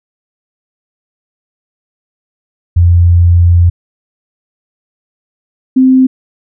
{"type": "tone pair in turn", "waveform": "sine", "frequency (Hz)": [86.7, 259.8], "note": ["F2", "C4"], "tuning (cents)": [-12, -12], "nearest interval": "octave + perfect fifth", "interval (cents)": 1900, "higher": "second", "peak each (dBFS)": -3, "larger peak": "neither", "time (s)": [[2.76, 3.7], [5.76, 6.07]], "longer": "first", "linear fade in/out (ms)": 10, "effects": []}